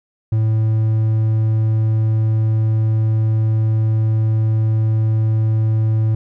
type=tone; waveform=triangle; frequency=110 Hz; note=A2; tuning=in tune; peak=-11 dBFS; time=0.32-6.15 s; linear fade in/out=5 ms; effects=none